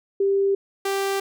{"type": "tone pair in turn", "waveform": ["sine", "sawtooth"], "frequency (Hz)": [394.2, 392.4], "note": ["G4", "G4"], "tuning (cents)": [10, 2], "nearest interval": "unison", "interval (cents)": 8, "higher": "first", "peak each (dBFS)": [-17, -18], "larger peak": "first", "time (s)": [[0.2, 0.55], [0.85, 1.2]], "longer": "neither", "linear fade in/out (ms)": 5, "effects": []}